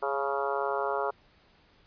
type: harmonic tone with a mistuned harmonic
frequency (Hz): 138.59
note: C#3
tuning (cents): 0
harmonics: 3 / 4 / 5 / 6 / 7 / 8 / 9 / 10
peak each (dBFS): -33 / -34 / -35 / -36 / -36 / -37 / -38 / -38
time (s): 0.02-1.11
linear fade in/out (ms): 10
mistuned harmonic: 6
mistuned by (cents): +35
effects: pink hiss -62 dBFS RMS until 1.86 s + resampled to 11025 Hz